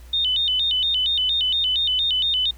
sine tone with vibrato, 3322 Hz, G#7, in tune, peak -18 dBFS, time 0.13-2.51 s, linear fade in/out 5 ms, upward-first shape square, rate 4.3 Hz, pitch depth 170 cents each way, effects added 60 Hz sine -40 dBFS peak until 2.57 s + pink hiss -52 dBFS RMS until 2.57 s

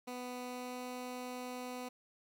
15% pulse tone with pitch glide, 248.6 to 250 Hz, B3 to B3, +12 to +21 cents, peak -35 dBFS, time 0.07-1.89 s, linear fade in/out 10 ms, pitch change +9 cents, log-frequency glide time 0.44-0.83 s, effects 12-bit

